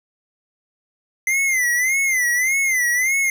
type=tone with vibrato; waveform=square; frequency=2050 Hz; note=C7; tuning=36 cents flat; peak=-17 dBFS; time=1.27-3.3 s; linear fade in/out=2 ms; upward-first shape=sine; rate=1.7 Hz; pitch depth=120 cents each way; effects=none